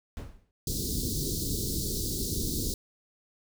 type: noise with exponential decay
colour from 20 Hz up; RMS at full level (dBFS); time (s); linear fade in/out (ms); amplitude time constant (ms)
brown; -32; 0.17-0.51; 0; 72
type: band-stop noise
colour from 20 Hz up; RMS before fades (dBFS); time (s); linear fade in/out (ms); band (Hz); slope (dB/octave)
pink; -31; 0.67-2.74; 2; 430 to 4000; 48
effects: none